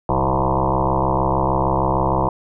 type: tone with frequency modulation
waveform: sine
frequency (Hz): 523.3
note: C5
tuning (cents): 0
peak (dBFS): -15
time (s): 0.09-2.29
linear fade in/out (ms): 2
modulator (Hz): 66.5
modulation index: 7.6
effects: none